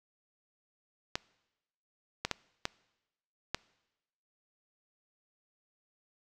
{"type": "clicks", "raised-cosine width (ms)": 0.2, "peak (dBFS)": -13, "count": 5, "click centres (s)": [1.155, 2.25, 2.313, 2.654, 3.546], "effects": ["noise-tail reverb RT60 1.0 s tail -23 dB re dry"]}